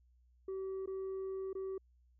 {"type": "tone with dropouts", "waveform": "sine", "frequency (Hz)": 382.9, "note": "G4", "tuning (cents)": -41, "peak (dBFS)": -35, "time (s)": [0.48, 1.78], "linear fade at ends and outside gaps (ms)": 5, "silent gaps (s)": [[0.86, 0.874], [1.531, 1.551]], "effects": ["tanh soft clip ceiling -37 dBFS", "added 61 Hz sine -65 dBFS peak until 2.19 s"]}